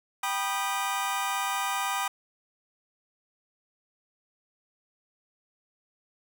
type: chord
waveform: sawtooth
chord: G augmented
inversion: none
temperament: just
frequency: 784 / 980 / 1225 Hz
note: G5 / B5 / D#6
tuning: 0 / -14 / -27 cents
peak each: -28 dBFS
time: 0.23-2.08 s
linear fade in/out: 5 ms
effects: none